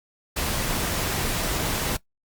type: noise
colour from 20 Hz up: pink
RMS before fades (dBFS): -26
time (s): 0.36-1.97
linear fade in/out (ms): 10
effects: noise-tail reverb RT60 0.1 s tail -19 dB re dry + Opus 48 kbps